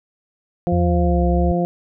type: harmonic tone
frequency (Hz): 174.61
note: F3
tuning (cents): 0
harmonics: 1 / 2 / 3 / 4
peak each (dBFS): -19 / -23 / -24 / -24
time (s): 0.67-1.65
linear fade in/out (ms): 0
type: exponential two-way sweep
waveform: sine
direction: down then up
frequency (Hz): 88.3 to 65.8 to 73.6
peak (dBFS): -17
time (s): 0.72-1.52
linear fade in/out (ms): 5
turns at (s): 1.29
effects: none